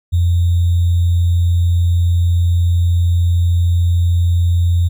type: tone with sample-and-hold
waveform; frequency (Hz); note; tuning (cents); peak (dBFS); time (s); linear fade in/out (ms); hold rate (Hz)
sine; 86.7; F2; -12; -10; 0.12-4.89; 20; 3675
effects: none